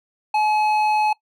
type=tone with hard clipping; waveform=triangle; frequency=852 Hz; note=G#5; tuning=44 cents sharp; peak=-18 dBFS; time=0.34-1.13 s; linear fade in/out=5 ms; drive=12 dB; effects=noise-tail reverb RT60 0.1 s tail -21 dB re dry